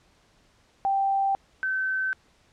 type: tone pair in turn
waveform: sine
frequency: 784 / 1534.8 Hz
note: G5 / G6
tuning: 0 / -37 cents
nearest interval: octave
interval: 1163 cents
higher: second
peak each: -21 / -24 dBFS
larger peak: first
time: 0.85-1.35 / 1.63-2.13 s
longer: neither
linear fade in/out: 0 ms
effects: pink hiss -62 dBFS RMS until 2.52 s + low-pass 7000 Hz 12 dB/octave